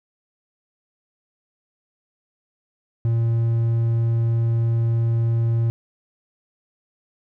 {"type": "tone", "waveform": "triangle", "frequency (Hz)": 115.4, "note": "A#2", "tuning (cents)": -17, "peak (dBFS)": -15, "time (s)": [3.05, 5.7], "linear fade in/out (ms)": 0, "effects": []}